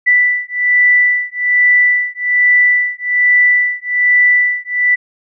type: beating tone pair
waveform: sine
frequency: 1975.5 / 1976.7 Hz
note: B6 / B6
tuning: 0 / +1 cents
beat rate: 1.2 Hz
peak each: -12 dBFS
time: 0.06-4.96 s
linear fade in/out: 20 ms
effects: none